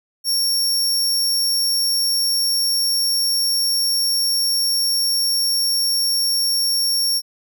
sawtooth tone, 5510 Hz, F8, 24 cents flat, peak -14 dBFS, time 0.24-7.22 s, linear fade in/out 50 ms, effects none

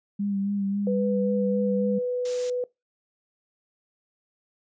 sine tone with vibrato, 199.7 Hz, G3, 32 cents sharp, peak -24 dBFS, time 0.19-1.99 s, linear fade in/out 10 ms, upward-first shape sine, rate 3.7 Hz, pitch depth 29 cents each way
sine tone, 495.3 Hz, B4, 5 cents sharp, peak -24 dBFS, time 0.87-2.64 s, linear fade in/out 2 ms
blue noise, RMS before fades -34 dBFS, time 2.25-2.5 s, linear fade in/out 2 ms
effects noise-tail reverb RT60 0.2 s tail -22 dB re dry + resampled to 16000 Hz

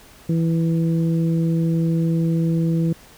harmonic tone, 164.81 Hz, E3, in tune, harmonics 1 / 2 / 3, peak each -17 / -25 / -32 dBFS, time 0.29-2.93 s, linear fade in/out 5 ms, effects pink hiss -47 dBFS RMS until 3.17 s

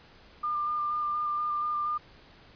sine tone with vibrato, 1200 Hz, D6, 37 cents sharp, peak -27 dBFS, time 0.43-1.98 s, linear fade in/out 10 ms, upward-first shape square, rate 4.2 Hz, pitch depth 11 cents each way, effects pink hiss -55 dBFS RMS until 2.55 s + resampled to 11025 Hz

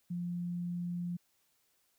sine tone, 174.9 Hz, F3, 3 cents sharp, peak -34 dBFS, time 0.1-1.17 s, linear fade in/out 10 ms, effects white hiss -74 dBFS RMS until 1.98 s

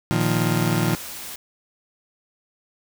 30% pulse chord, Bb suspended fourth, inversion none, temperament just, 116.54 / 155.39 / 174.81 Hz, Bb2 / Eb3 / F3, 0 / -2 / +2 cents, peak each -21 dBFS, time 0.11-0.95 s, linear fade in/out 0 ms
white noise, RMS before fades -35 dBFS, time 0.2-1.36 s, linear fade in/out 5 ms
effects none

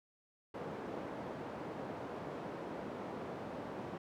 white band-pass noise, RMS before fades -44 dBFS, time 0.54-3.98 s, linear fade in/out 5 ms, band 140 to 640 Hz, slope 12 dB/octave, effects none

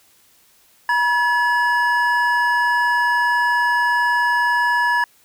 triangle tone pair together, 964.4 / 1706 Hz, B5 / G#6, -41 / +46 cents, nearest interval minor seventh, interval 987 cents, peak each -16 dBFS, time 0.89-5.04 s, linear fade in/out 2 ms, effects white hiss -55 dBFS RMS until 5.24 s

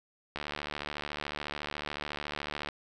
click train, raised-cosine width 0.3 ms, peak -19 dBFS, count 173, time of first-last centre 0.36-2.687 s, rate 73.9 Hz, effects none

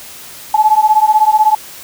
sine beating tone pair, 852 / 868 Hz, G#5 / A5, +44 / -24 cents, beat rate 16 Hz, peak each -10 dBFS, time 0.54-1.55 s, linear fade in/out 5 ms, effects white hiss -33 dBFS RMS until 1.83 s

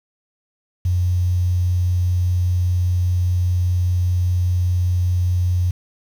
sine tone with quantisation, 89.5 Hz, F2, 43 cents sharp, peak -15 dBFS, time 0.85-5.71 s, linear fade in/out 5 ms, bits 7, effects none

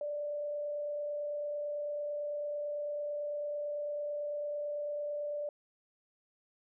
sine tone with frequency modulation, 587.3 Hz, D5, in tune, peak -34 dBFS, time 0.01-5.49 s, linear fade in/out 2 ms, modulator 29 Hz, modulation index 0.26, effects none

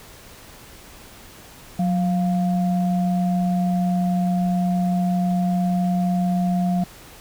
sine tone pair together, 181.83 / 698.5 Hz, F#3 / F5, -30 / 0 cents, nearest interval octave + major seventh, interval 2330 cents, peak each -18 / -27 dBFS, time 1.79-6.84 s, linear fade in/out 5 ms, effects pink hiss -44 dBFS RMS until 7.2 s

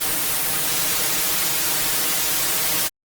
white noise with comb filter, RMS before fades -21 dBFS, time 0-2.89 s, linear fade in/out 20 ms, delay 6.4 ms, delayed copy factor +0.95, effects Opus 24 kbps

